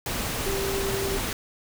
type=tone in noise; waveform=sine; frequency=391.6 Hz; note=G4; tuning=2 cents flat; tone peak=-28 dBFS; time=0.46-1.17 s; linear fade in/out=2 ms; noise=pink; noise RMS=-29 dBFS; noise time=0.06-1.33 s; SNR=-2 dB; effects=none